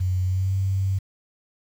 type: tone with pitch glide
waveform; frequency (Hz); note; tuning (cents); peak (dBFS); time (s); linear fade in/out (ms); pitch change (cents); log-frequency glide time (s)
sine; 92 to 96.24; F#2 to G2; -9 to -31; -20; 0-0.99; 10; +78; 0.25-0.54
effects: 8-bit